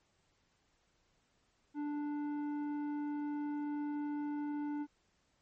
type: tone with tanh clipping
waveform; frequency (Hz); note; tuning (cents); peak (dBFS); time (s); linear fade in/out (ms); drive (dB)
sine; 293.7; D4; 0; -37; 1.74-4.87; 50; 10
effects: pink hiss -75 dBFS RMS until 5.41 s + MP3 32 kbps